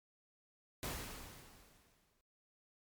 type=noise with exponential decay; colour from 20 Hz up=pink; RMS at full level=-40 dBFS; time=0.83-2.21 s; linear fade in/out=1 ms; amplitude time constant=300 ms; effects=noise-tail reverb RT60 0.1 s tail -23 dB re dry + MP3 96 kbps